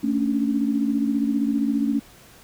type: tone cluster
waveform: sine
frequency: 222.6 / 278.8 / 293.8 Hz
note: A3 / C#4 / D4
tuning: +20 / +10 / +1 cents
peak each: -23 / -22 / -29 dBFS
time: 0.03-2 s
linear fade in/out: 10 ms
effects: pink hiss -49 dBFS RMS until 2.43 s